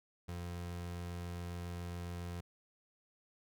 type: tone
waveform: 30% pulse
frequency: 87.31 Hz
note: F2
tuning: in tune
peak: -38 dBFS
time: 0.28-2.41 s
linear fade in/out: 10 ms
effects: none